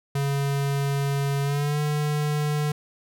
square tone with pitch glide, 139.9 to 149.08 Hz, C#3 to D3, +16 to +26 cents, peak -23 dBFS, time 0.15-2.72 s, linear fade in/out 5 ms, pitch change +110 cents, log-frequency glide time 1.43-1.79 s, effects none

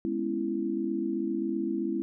sine chord, C# minor seventh, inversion second, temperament just, 207.9 / 249.5 / 277.2 / 332.6 Hz, G#3 / B3 / C#4 / E4, +2 / +18 / 0 / +16 cents, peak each -34 / -35 / -35 / -30 dBFS, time 0.05-2.02 s, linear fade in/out 0 ms, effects none

